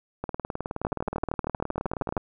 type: two click trains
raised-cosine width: 1 ms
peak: -13 / -16 dBFS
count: 18 / 38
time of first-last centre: 0.85-2.168 / 0.24-2.177 s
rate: 12.9 / 19.1 Hz
effects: none